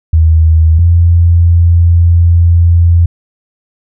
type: tone pair in turn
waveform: sine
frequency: 80.2 / 85.26 Hz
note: E2 / F2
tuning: -47 / -41 cents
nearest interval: minor second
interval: 106 cents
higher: second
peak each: -3 dBFS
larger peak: neither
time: 0.13-0.79 / 0.79-3.06 s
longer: second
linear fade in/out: 5 ms
effects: none